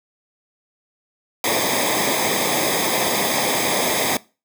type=noise with comb filter; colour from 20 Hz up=pink; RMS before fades=-20 dBFS; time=1.44-4.17 s; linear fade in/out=2 ms; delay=0.7 ms; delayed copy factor=-0.75; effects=noise-tail reverb RT60 0.3 s tail -21 dB re dry + high-pass 150 Hz 12 dB/octave

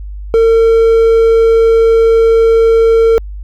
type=tone; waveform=triangle; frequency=454 Hz; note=A#4; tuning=46 cents flat; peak=-3 dBFS; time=0.34-3.18 s; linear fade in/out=0 ms; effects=added 50 Hz sine -22 dBFS peak until 3.43 s

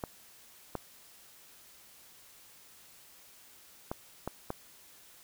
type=clicks; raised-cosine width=1 ms; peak=-20 dBFS; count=5; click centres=0.038 / 0.753 / 3.915 / 4.276 / 4.504 s; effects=white hiss -57 dBFS RMS until 5.23 s

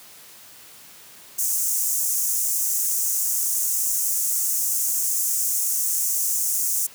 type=high-pass noise; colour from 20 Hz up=pink; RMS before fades=-23 dBFS; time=1.38-6.87 s; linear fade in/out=10 ms; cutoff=6200 Hz; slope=48 dB/octave; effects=white hiss -46 dBFS RMS until 6.94 s + high-pass 80 Hz 12 dB/octave

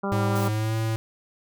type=harmonic tone; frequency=197.9 Hz; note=G3; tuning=17 cents sharp; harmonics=1 / 2 / 3 / 4 / 5 / 6 / 7; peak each=-28 / -31 / -33 / -34 / -35 / -36 / -36 dBFS; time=0.03-0.49 s; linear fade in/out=10 ms
type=tone with pitch glide; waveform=square; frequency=107.1 to 111.58 Hz; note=A2 to A2; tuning=-46 to +25 cents; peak=-24 dBFS; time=0.12-0.96 s; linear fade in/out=0 ms; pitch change=+71 cents; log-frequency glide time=0.49-0.76 s
type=noise; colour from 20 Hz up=white; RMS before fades=-39 dBFS; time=0.35-0.48 s; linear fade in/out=10 ms
effects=none

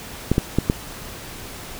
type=clicks; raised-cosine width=3 ms; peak=-3 dBFS; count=4; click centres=0.316 / 0.381 / 0.586 / 0.699 s; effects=pink hiss -36 dBFS RMS until 1.79 s

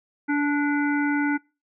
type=harmonic tone with a mistuned harmonic; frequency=290 Hz; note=D4; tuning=22 cents flat; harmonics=1 / 3 / 5 / 7 / 8; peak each=-21 / -31 / -28 / -33 / -41 dBFS; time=0.28-1.38 s; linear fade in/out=20 ms; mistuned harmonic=5; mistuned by=+20 cents; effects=noise-tail reverb RT60 0.3 s tail -25 dB re dry

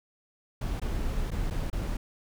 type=noise with dropouts; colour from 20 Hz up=brown; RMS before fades=-30 dBFS; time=0.61-1.97 s; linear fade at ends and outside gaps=5 ms; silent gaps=0.799-0.816 / 1.306-1.315 / 1.501-1.507 / 1.701-1.728 s; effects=none

